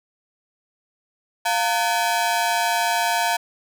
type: ring-modulated tone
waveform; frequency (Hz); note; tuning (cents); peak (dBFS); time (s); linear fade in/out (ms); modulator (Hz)
sawtooth; 807; G#5; -50; -12; 1.45-3.37; 10; 106
effects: none